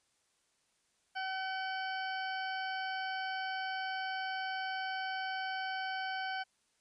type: harmonic tone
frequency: 760 Hz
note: F#5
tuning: 46 cents sharp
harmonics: 1 / 2 / 3 / 4 / 6 / 7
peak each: -38 / -39 / -48 / -46 / -50 / -55 dBFS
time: 1.15-6.44 s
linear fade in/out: 20 ms
effects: white hiss -75 dBFS RMS until 6.8 s + resampled to 22050 Hz